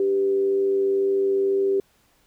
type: tone with frequency modulation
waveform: sine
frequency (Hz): 392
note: G4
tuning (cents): 0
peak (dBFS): -18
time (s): 0-1.8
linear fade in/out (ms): 2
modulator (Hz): 102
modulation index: 0.26
effects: pink hiss -62 dBFS RMS until 2.26 s